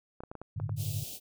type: clicks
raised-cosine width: 1 ms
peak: -28 dBFS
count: 7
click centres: 0.205 / 0.236 / 0.315 / 0.353 / 0.416 / 0.6 / 0.694 s
type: chord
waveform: sine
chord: G suspended second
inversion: none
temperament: just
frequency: 98 / 110.25 / 147 Hz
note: G2 / A2 / D3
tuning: 0 / +4 / +2 cents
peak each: -36 / -35 / -37 dBFS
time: 0.56-1.04 s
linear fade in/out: 10 ms
type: band-stop noise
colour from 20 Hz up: white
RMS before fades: -42 dBFS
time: 0.76-1.2 s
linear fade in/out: 50 ms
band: 730 to 2700 Hz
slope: 48 dB/octave
effects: none